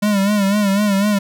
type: tone with vibrato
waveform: square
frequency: 202.1 Hz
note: G#3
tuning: 47 cents flat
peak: -14 dBFS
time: 0.02-1.19 s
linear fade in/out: 10 ms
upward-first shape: sine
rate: 4 Hz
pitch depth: 75 cents each way
effects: none